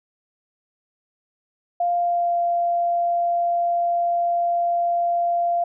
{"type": "tone with pitch glide", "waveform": "sine", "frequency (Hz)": [698.5, 691.7], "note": ["F5", "F5"], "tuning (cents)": [0, -17], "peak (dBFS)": -18, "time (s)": [1.8, 5.64], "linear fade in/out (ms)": 5, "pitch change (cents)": -17, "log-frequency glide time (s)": [1.94, 2.38], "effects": []}